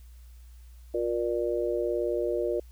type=harmonic tone; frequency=118.5 Hz; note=A#2; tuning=29 cents sharp; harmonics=3 / 4 / 5; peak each=-29 / -30 / -31 dBFS; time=0.94-2.6 s; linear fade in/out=5 ms; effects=added 60 Hz sine -46 dBFS peak until 2.71 s + white hiss -64 dBFS RMS until 2.71 s